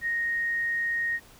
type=tone; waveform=sine; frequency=1864.7 Hz; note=A#6; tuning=in tune; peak=-25 dBFS; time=0.01-1.2 s; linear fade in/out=50 ms; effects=pink hiss -53 dBFS RMS until 1.39 s